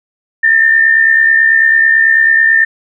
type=tone with amplitude modulation; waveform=sine; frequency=1802 Hz; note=A6; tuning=41 cents sharp; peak=-3 dBFS; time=0.43-2.65 s; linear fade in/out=10 ms; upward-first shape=sine; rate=69.1 Hz; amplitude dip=55%; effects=none